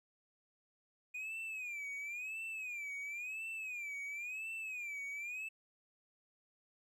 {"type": "tone with vibrato", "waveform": "triangle", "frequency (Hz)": 2450, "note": "D#7", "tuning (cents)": -27, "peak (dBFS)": -39, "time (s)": [1.14, 5.49], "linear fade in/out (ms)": 10, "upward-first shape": "sine", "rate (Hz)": 0.96, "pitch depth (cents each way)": 150, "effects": ["13-bit"]}